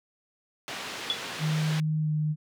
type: band-pass noise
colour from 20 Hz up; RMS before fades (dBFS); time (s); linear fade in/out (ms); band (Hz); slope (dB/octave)
white; -37; 0.68-1.8; 0; 140 to 3600; 12
type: tone with exponential decay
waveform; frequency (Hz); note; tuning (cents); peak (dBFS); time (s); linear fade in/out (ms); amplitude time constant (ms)
sine; 3414; G#7; +47; -20; 1.1-1.21; 0; 22
type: tone with pitch glide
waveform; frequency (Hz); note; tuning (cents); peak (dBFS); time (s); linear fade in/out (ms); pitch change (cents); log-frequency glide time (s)
sine; 155.2 to 152.89; D#3 to D#3; -4 to -30; -24; 1.39-2.36; 50; -26; 2-2.1
effects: none